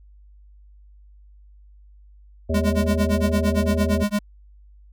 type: harmonic tone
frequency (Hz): 80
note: D#2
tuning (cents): +49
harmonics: 1 / 3 / 5 / 7 / 8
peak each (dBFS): -22 / -27 / -29 / -30 / -31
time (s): 2.49-4.04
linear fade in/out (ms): 10
type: tone with tremolo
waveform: square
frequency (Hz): 206.3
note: G#3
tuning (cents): -11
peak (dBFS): -18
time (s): 2.54-4.19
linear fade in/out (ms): 5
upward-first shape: sine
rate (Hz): 8.8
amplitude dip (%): 100
effects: added 50 Hz sine -46 dBFS peak until 4.92 s